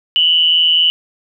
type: tone with amplitude modulation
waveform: sine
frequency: 2960 Hz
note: F#7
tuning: in tune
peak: -6 dBFS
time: 0.16-0.9 s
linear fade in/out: 0 ms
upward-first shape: sine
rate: 164 Hz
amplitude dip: 65%
effects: none